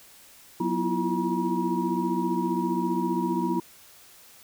sine tone cluster, 182.2 / 243.5 / 326.9 / 342 / 957 Hz, F#3 / B3 / E4 / F4 / A#5, -26 / -24 / -14 / -36 / +45 cents, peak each -30 dBFS, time 0.6-3.6 s, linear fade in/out 5 ms, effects white hiss -52 dBFS RMS until 4.43 s

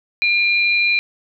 sine tone pair together, 2402 / 4040 Hz, D7 / B7, +38 / +39 cents, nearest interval major sixth, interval 901 cents, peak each -14 / -23 dBFS, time 0.22-0.99 s, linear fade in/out 0 ms, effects none

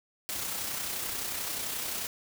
white noise with amplitude modulation, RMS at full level -33 dBFS, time 0.29-2.07 s, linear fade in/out 0 ms, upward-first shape sine, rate 31.4 Hz, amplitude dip 35%, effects none

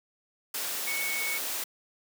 sine tone in noise, 2217 Hz, C#7, in tune, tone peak -31 dBFS, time 0.87-1.38 s, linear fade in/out 5 ms, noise white, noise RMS -33 dBFS, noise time 0.54-1.64 s, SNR -1 dB, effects high-pass 300 Hz 12 dB/octave

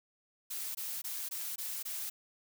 blue noise bursts, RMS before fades -39 dBFS, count 6, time 0.5-2.1 s, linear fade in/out 10 ms, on 250 ms, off 20 ms, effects none

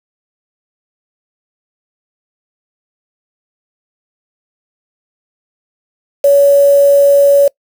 sine tone with quantisation, 564 Hz, C#5, 30 cents sharp, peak -4 dBFS, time 6.24-7.48 s, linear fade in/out 5 ms, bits 4, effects noise-tail reverb RT60 0.1 s tail -24 dB re dry

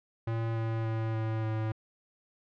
square tone with pitch steps, 113.9 / 112.85 / 111.81 / 110.79 / 109.77 Hz, A#2 / A2 / A2 / A2 / A2, -40 / +44 / +28 / +12 / -4 cents, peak -30 dBFS, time 0.27-1.72 s, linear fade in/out 5 ms, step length 290 ms, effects low-pass 2000 Hz 12 dB/octave

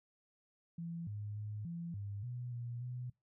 sine tone with pitch steps, 168.5 / 104.1 / 105.5 / 169.8 / 101.1 / 122.8 / 119.6 / 124.2 Hz, E3 / G#2 / G#2 / F3 / G#2 / B2 / A#2 / B2, +38 / +5 / +28 / -48 / -46 / -9 / +45 / +10 cents, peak -40 dBFS, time 0.78-3.1 s, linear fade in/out 5 ms, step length 290 ms, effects noise-tail reverb RT60 0.2 s tail -22 dB re dry

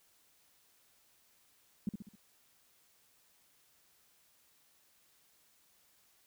sine tone with echo, 204 Hz, G#3, 31 cents flat, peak -30 dBFS, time 1.87-1.89 s, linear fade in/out 2 ms, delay 66 ms, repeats 4, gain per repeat -6 dB, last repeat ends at 2.154 s, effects white hiss -69 dBFS RMS until 6.26 s

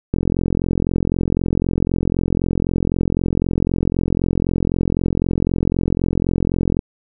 click train, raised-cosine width 3 ms, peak -5 dBFS, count 293, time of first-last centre 0.14-6.791 s, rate 43.9 Hz, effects none

